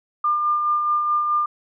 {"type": "tone with tremolo", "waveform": "sine", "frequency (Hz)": 1200, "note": "D6", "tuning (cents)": 37, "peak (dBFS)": -16, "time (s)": [0.24, 1.46], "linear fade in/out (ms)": 5, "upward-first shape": "sine", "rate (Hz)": 4.7, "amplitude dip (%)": 35, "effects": []}